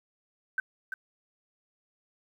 sine tone with echo, 1536 Hz, G6, 36 cents flat, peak -25 dBFS, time 0.58-0.6 s, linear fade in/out 2 ms, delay 340 ms, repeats 1, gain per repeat -7 dB, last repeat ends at 0.94 s, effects 10-bit

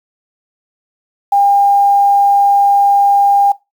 sine tone with quantisation, 803 Hz, G5, 41 cents sharp, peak -7 dBFS, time 1.32-3.52 s, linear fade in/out 5 ms, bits 6, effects noise-tail reverb RT60 0.2 s tail -18 dB re dry

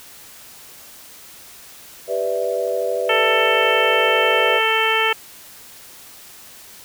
sine chord, E minor seventh, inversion first, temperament equal, 392 / 493.9 / 587.3 / 659.3 Hz, G4 / B4 / D5 / E5, 0 / 0 / 0 / 0 cents, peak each -27 / -22 / -25 / -25 dBFS, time 2.07-4.61 s, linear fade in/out 50 ms
harmonic tone, 443.5 Hz, A4, 14 cents sharp, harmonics 1 / 2 / 3 / 4 / 5 / 6 / 7, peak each -23 / -23 / -23 / -23 / -23 / -23 / -23 dBFS, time 3.09-5.13 s, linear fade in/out 5 ms
effects white hiss -42 dBFS RMS until 6.84 s

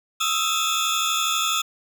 30% pulse tone cluster, 1261 / 1333 / 3369 / 3564 Hz, D#6 / E6 / G#7 / A7, +23 / +19 / +24 / +22 cents, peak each -24 dBFS, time 0.2-1.62 s, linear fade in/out 10 ms, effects none

